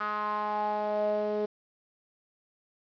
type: tone with band-pass filter sweep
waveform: sawtooth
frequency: 210.2 Hz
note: G#3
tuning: 21 cents sharp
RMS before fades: -30 dBFS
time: 0-1.46 s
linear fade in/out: 10 ms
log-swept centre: 1300 to 480 Hz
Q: 5.4
effects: resampled to 11025 Hz + 9-bit